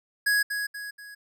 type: tone with echo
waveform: square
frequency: 1665 Hz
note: G#6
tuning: 4 cents sharp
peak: -21 dBFS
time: 0.26-0.43 s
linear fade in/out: 10 ms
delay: 240 ms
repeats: 3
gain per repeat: -7 dB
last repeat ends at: 1.15 s
effects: none